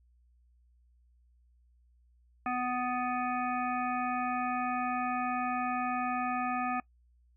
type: harmonic tone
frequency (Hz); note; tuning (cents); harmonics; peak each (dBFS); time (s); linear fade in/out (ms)
248.8; B3; +13; 1 / 3 / 5 / 7 / 9 / 10; -36 / -33 / -35 / -42 / -47 / -42; 2.46-6.8; 2
effects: noise-tail reverb RT60 0.1 s tail -22 dB re dry + added 60 Hz sine -62 dBFS peak until 7.36 s